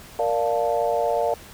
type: chord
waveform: sine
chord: Bb major seventh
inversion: none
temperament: equal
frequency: 466.2 / 587.3 / 698.5 / 880 Hz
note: Bb4 / D5 / F5 / A5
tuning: 0 / 0 / 0 / 0 cents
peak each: -25 / -24 / -24 / -29 dBFS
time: 0.19-1.34 s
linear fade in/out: 2 ms
effects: pink hiss -44 dBFS RMS until 1.53 s